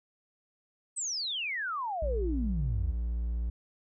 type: exponential sweep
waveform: sine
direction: down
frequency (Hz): 8372 to 67.3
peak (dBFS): -31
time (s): 0.96-2.94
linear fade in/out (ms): 20
type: tone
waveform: triangle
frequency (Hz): 58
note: A#1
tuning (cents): -8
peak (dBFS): -27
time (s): 2.02-3.5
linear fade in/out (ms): 5
effects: none

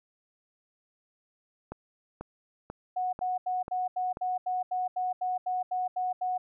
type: click train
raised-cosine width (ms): 1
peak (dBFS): -23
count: 6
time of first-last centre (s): 1.72-4.171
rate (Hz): 2.04
type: tone bursts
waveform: sine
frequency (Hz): 734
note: F#5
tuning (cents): -14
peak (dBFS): -27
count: 14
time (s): 2.96-6.38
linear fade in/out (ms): 10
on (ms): 170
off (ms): 80
effects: none

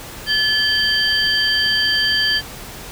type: tone cluster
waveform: sine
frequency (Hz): 1724 / 3139 / 4654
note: A6 / G7 / D8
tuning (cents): -36 / +2 / -17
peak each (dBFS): -19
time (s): 0.26-2.42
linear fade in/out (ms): 50
effects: pink hiss -34 dBFS RMS until 2.91 s

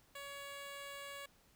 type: tone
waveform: 10% pulse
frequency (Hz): 562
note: C#5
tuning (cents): +24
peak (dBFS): -38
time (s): 0.15-1.26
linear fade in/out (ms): 5
effects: pink hiss -69 dBFS RMS until 1.55 s

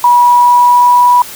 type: tone with pitch glide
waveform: sine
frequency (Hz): 970 to 979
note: B5 to B5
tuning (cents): -31 to -15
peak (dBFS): -3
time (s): 0.04-1.22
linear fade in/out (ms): 2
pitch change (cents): +16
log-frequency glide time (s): 0.22-1.05
effects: white hiss -28 dBFS RMS until 1.35 s

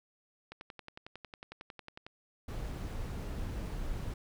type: click train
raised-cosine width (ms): 0.3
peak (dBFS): -29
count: 18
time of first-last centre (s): 0.52-2.065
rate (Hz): 11
type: noise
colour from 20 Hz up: brown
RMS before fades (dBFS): -38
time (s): 2.48-4.14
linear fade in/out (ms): 5
effects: none

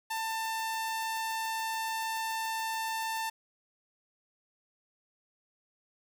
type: tone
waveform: sawtooth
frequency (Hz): 893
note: A5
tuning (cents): +25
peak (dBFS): -28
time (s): 0.1-3.3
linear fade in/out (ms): 10
effects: 9-bit

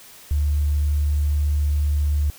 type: tone with tanh clipping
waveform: triangle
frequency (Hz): 73.6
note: D2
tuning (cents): +4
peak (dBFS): -17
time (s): 0.31-2.3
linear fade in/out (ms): 0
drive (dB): 4
effects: white hiss -45 dBFS RMS until 2.38 s

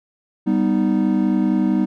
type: chord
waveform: triangle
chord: G augmented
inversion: none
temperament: equal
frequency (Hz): 196 / 246.9 / 311.1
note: G3 / B3 / D#4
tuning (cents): 0 / 0 / 0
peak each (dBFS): -17 / -18 / -18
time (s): 0.46-1.86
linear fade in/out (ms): 20
effects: none

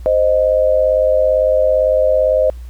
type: tone pair together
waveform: sine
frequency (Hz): 522.2 / 620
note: C5 / D#5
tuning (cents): -3 / -6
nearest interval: minor third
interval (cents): 297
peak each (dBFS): -13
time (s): 0.06-2.5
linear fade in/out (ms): 0
effects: added 60 Hz sine -28 dBFS peak until 2.69 s + pink hiss -51 dBFS RMS until 2.69 s

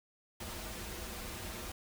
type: noise with comb filter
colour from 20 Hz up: pink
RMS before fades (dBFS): -43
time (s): 0.4-1.72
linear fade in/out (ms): 5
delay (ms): 7.1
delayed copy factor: -0.7
effects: none

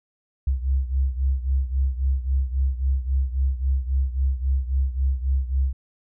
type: beating tone pair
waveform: sine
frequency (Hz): 65.41 / 69.11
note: C2 / C#2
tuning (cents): 0 / -5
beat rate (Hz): 3.7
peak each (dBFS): -21 / -25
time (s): 0.47-5.73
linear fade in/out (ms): 5
effects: none

